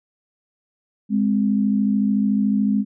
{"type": "tone pair together", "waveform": "sine", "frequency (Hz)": [206.8, 260.5], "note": ["G#3", "C4"], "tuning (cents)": [-7, -7], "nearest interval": "major third", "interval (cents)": 400, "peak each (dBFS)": [-17, -22], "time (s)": [1.09, 2.85], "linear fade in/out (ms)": 50, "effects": []}